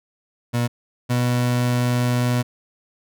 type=tone pair in turn; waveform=30% pulse; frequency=120 / 122.95 Hz; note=B2 / B2; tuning=-49 / -7 cents; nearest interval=unison; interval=42 cents; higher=second; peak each=-16 / -15 dBFS; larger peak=second; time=0.53-0.68 / 1.09-2.43 s; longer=second; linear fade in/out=20 ms; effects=none